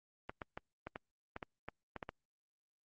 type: clicks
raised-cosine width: 0.5 ms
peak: -27 dBFS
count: 11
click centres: 0.295 / 0.418 / 0.575 / 0.87 / 0.959 / 1.364 / 1.428 / 1.686 / 1.963 / 2.028 / 2.091 s
effects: Opus 24 kbps